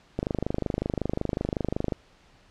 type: click train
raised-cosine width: 2 ms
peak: -13 dBFS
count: 45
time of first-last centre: 0.19-1.922 s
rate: 25.4 Hz
effects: pink hiss -58 dBFS RMS until 2.5 s + low-pass 5000 Hz 12 dB/octave